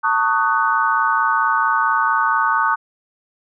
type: chord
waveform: sine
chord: D# half-diminished seventh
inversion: second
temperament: just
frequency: 896 / 1120.1 / 1244.5 / 1493.4 Hz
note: A5 / C#6 / D#6 / F#6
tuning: +31 / +18 / 0 / +16 cents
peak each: -20 dBFS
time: 0.03-2.76 s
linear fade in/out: 20 ms
effects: none